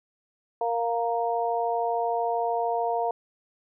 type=harmonic tone; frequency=233.1 Hz; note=A#3; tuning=in tune; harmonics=2 / 3 / 4; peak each=-29 / -26 / -30 dBFS; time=0.61-3.11 s; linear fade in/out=2 ms; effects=none